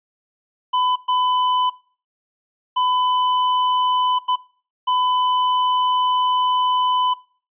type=tone bursts at uneven times; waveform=square; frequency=1003 Hz; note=B5; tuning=26 cents sharp; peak=-17 dBFS; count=5; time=0.73-0.96 / 1.08-1.7 / 2.76-4.19 / 4.28-4.36 / 4.87-7.14 s; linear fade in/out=10 ms; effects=noise-tail reverb RT60 0.4 s tail -20 dB re dry + resampled to 8000 Hz